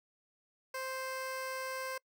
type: tone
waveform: 15% pulse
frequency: 523.3 Hz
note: C5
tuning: in tune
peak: -31 dBFS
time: 0.74-1.98 s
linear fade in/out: 5 ms
effects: noise-tail reverb RT60 0.1 s tail -26 dB re dry